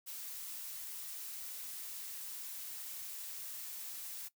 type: noise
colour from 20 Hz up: blue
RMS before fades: -45 dBFS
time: 0.06-4.29 s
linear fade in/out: 20 ms
effects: noise-tail reverb RT60 0.1 s tail -18 dB re dry